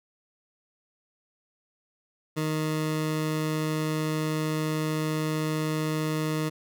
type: tone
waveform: 20% pulse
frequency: 155.56 Hz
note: D#3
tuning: in tune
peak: -21 dBFS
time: 2.36-6.5 s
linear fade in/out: 20 ms
effects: none